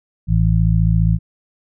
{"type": "harmonic tone", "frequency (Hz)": 54.8, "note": "A1", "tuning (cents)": -6, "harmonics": [1, 2, 3], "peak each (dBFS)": [-16, -16, -16], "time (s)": [0.27, 1.19], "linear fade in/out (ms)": 50, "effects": []}